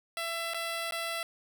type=tone with dropouts; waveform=10% pulse; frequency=669 Hz; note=E5; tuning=25 cents sharp; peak=-24 dBFS; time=0.17-1.23 s; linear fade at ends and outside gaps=1 ms; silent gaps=0.536-0.544 / 0.91-0.922 s; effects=none